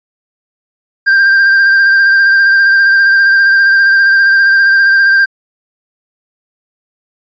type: tone with vibrato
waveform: triangle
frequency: 1585 Hz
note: G6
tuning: 19 cents sharp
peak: -3 dBFS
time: 1.06-5.26 s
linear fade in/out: 20 ms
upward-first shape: sine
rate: 15 Hz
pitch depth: 24 cents each way
effects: resampled to 16000 Hz